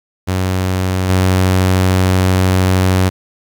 sawtooth tone with level steps, 93.1 Hz, F#2, 11 cents sharp, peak -10 / -6 dBFS, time 0.27-3.1 s, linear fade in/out 20 ms, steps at 1.09 s, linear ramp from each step 5 ms, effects 8-bit

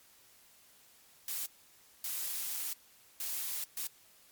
blue noise bursts at uneven times, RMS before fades -37 dBFS, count 4, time 1.28-1.46 / 2.04-2.73 / 3.2-3.64 / 3.77-3.87 s, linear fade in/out 2 ms, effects white hiss -62 dBFS RMS until 4.31 s + MP3 96 kbps

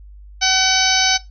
harmonic tone with a mistuned harmonic, 757 Hz, F#5, 39 cents sharp, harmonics 1 / 2 / 3 / 4 / 5 / 6 / 7 / 8, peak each -22 / -22 / -22 / -22 / -22 / -22 / -22 / -22 dBFS, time 0.41-1.18 s, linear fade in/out 20 ms, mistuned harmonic 5, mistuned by +23 cents, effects noise-tail reverb RT60 0.2 s tail -17 dB re dry + added 50 Hz sine -37 dBFS peak until 1.3 s

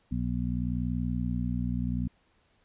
harmonic tone, 60.7 Hz, B1, 29 cents flat, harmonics 1 / 2 / 3 / 4, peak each -33 / -33 / -33 / -33 dBFS, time 0.11-2.08 s, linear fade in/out 10 ms, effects pink hiss -68 dBFS RMS until 2.64 s + resampled to 8000 Hz

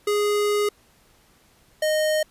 square tone pair in turn, 414.2 / 618.1 Hz, G#4 / D#5, -5 / -12 cents, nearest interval perfect fifth, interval 693 cents, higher second, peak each -20 dBFS, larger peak neither, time 0.07-0.69 / 1.82-2.23 s, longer first, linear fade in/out 5 ms, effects pink hiss -58 dBFS RMS until 2.3 s + resampled to 32000 Hz

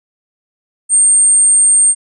sine tone, 8650 Hz, C#9, 43 cents flat, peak -6 dBFS, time 0.89-1.95 s, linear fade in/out 50 ms, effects none

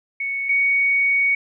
sine tone pair in turn, 2218 / 2235 Hz, C#7 / C#7, 0 / +14 cents, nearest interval unison, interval 14 cents, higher second, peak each -22 / -15 dBFS, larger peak second, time 0.2-0.49 / 0.49-1.35 s, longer second, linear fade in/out 5 ms, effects none

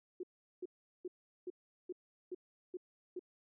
sine tone bursts, 362.2 Hz, F#4, 37 cents flat, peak -39 dBFS, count 8, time 0.2-3.194 s, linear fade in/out 5 ms, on 33 ms, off 390 ms, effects none

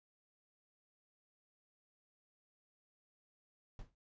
brown noise with exponential decay, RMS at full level -44 dBFS, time 3.79-3.95 s, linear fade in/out 2 ms, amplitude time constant 33 ms, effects noise-tail reverb RT60 0.1 s tail -21 dB re dry + resampled to 16000 Hz

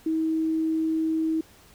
sine tone, 319.8 Hz, D#4, 48 cents sharp, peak -22 dBFS, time 0.06-1.41 s, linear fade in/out 5 ms, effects pink hiss -54 dBFS RMS until 1.74 s

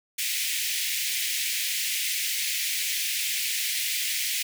pink high-pass noise, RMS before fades -28 dBFS, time 0.18-4.43 s, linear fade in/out 10 ms, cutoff 2000 Hz, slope 48 dB/octave, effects none

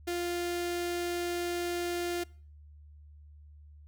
sawtooth tone with notch filter, 349.2 Hz, F4, in tune, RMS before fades -33 dBFS, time 0.07-2.24 s, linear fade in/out 10 ms, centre 1000 Hz, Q 2, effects noise-tail reverb RT60 0.5 s tail -24 dB re dry + added 74 Hz sine -50 dBFS peak until 3.87 s

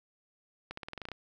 accelerating click train, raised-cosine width 0.3 ms, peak -24 dBFS, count 10, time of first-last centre 0.71-1.117 s, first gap 64 ms, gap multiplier 0.91, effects none

